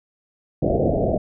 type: low-pass noise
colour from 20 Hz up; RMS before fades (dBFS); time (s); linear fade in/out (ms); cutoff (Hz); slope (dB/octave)
white; -20; 0.62-1.18; 5; 710; 96
effects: none